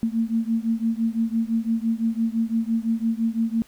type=beating tone pair; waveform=sine; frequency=224.5 / 230.4 Hz; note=A3 / A#3; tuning=+35 / -20 cents; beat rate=5.9 Hz; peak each=-23 / -24 dBFS; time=0.03-3.62 s; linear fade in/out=0 ms; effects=pink hiss -54 dBFS RMS until 3.67 s